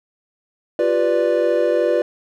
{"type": "chord", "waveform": "triangle", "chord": "G dominant seventh", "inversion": "third", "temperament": "equal", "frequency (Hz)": [349.2, 392, 493.9, 587.3], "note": ["F4", "G4", "B4", "D5"], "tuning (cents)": [0, 0, 0, 0], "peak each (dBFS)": [-19, -23, -17, -17], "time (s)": [0.79, 2.02], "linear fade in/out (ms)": 2, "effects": []}